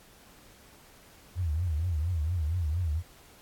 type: tone with vibrato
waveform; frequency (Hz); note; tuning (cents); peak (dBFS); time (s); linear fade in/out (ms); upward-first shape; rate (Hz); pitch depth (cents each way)
sine; 82.4; E2; 0; -26; 1.35-3.03; 50; triangle; 4.3; 220
effects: pink hiss -56 dBFS RMS until 3.41 s + AAC 64 kbps